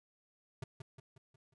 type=tone with echo; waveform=square; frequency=130.7 Hz; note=C3; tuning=1 cent flat; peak=-39 dBFS; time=0.62-0.64 s; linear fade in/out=5 ms; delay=180 ms; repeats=5; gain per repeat=-6 dB; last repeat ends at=1.54 s; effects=resampled to 24000 Hz